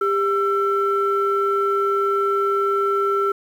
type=tone pair together; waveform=sine; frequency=398.4 / 1340 Hz; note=G4 / E6; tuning=+28 / +28 cents; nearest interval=octave + major sixth; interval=2100 cents; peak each=-19 dBFS; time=0.01-3.32 s; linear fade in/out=5 ms; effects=tanh soft clip ceiling -10 dBFS + 8-bit